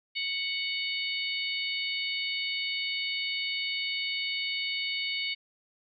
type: harmonic tone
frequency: 740 Hz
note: F#5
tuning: in tune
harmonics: 3 / 4 / 5 / 6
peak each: -33 / -35 / -37 / -37 dBFS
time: 0.15-5.35 s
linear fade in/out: 20 ms
effects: none